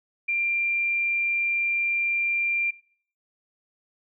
sine tone, 2378 Hz, D7, 21 cents sharp, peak -22 dBFS, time 0.28-2.71 s, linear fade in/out 10 ms, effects noise-tail reverb RT60 0.5 s tail -19 dB re dry

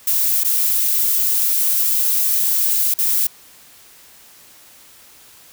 violet noise with dropouts, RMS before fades -17 dBFS, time 0.07-3.27 s, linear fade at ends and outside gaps 5 ms, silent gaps 0.436-0.446 / 2.94-2.986 s, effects white hiss -46 dBFS RMS until 5.52 s

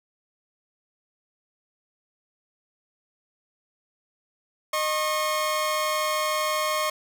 sawtooth tone pair together, 615 / 1084.5 Hz, D#5 / C#6, -20 / -38 cents, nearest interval minor seventh, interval 982 cents, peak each -23 / -22 dBFS, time 4.73-6.9 s, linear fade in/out 5 ms, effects none

